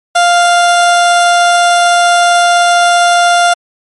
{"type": "tone", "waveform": "30% pulse", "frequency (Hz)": 698.5, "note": "F5", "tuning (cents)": 0, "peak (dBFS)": -3, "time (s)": [0.15, 3.54], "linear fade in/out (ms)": 10, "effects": ["MP3 48 kbps"]}